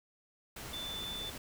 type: tone in noise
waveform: sine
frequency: 3520 Hz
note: A7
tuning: in tune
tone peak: -39 dBFS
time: 0.73-1.3 s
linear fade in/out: 5 ms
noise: pink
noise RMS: -45 dBFS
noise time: 0.56-1.38 s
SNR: +3 dB
effects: none